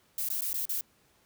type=noise with dropouts; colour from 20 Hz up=violet; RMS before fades=-32 dBFS; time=0.18-0.81 s; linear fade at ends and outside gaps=2 ms; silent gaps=0.288-0.301 / 0.409-0.419 / 0.531-0.541 / 0.655-0.692 s; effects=pink hiss -66 dBFS RMS until 1.25 s + high-pass 60 Hz 12 dB/octave